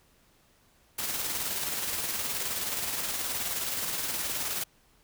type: noise with tremolo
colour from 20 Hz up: white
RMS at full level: -31 dBFS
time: 0.98-4.64 s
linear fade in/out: 10 ms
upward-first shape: square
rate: 19 Hz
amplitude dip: 30%
effects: pink hiss -64 dBFS RMS until 5.03 s